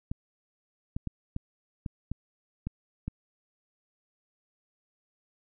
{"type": "clicks", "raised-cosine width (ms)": 5, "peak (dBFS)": -20, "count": 8, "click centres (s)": [0.115, 0.965, 1.073, 1.364, 1.862, 2.116, 2.67, 3.08], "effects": []}